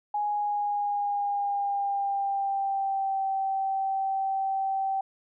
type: tone with pitch glide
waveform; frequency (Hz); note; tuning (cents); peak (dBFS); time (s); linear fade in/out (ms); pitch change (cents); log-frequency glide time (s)
sine; 830.6 to 775; G#5 to G5; 0 to -20; -25; 0.14-5.01; 5; -120; 0.27-3.24
effects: none